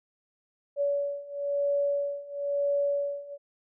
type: beating tone pair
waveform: sine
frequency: 568 / 569 Hz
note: C#5 / C#5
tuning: +42 / +45 cents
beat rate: 1 Hz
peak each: -30 / -28 dBFS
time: 0.76-3.38 s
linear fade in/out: 50 ms
effects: none